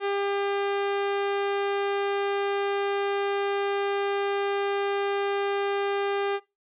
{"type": "tone", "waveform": "sawtooth", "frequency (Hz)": 400, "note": "G4", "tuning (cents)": 35, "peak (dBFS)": -21, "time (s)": [0, 6.4], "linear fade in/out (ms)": 50, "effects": ["noise-tail reverb RT60 0.2 s tail -18 dB re dry", "resampled to 8000 Hz"]}